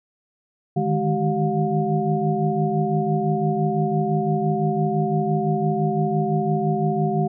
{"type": "tone cluster", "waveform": "sine", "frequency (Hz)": [151.8, 157.7, 209.3, 384.4, 713], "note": ["D#3", "D#3", "G#3", "G4", "F5"], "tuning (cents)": [-42, 24, 14, -34, 36], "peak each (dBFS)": -25, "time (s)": [0.76, 7.28], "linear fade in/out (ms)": 10, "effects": []}